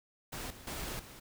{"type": "noise with level steps", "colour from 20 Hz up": "pink", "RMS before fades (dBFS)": [-41, -52, -40, -51], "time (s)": [0.32, 1.2], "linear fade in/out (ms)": 10, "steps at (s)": [0.5, 0.67, 0.99], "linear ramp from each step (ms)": 5, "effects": []}